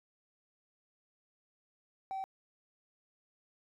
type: tone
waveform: triangle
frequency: 770 Hz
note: G5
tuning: 31 cents flat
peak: -33 dBFS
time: 2.11-2.24 s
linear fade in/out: 0 ms
effects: tanh soft clip ceiling -31 dBFS